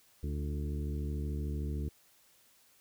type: harmonic tone with a mistuned harmonic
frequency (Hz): 73.42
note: D2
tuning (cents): 0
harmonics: 1 / 2 / 3 / 4 / 5 / 6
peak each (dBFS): -34 / -40 / -44 / -46 / -48 / -50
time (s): 0.23-1.89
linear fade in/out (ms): 5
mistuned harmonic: 5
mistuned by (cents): -38
effects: white hiss -65 dBFS RMS until 2.8 s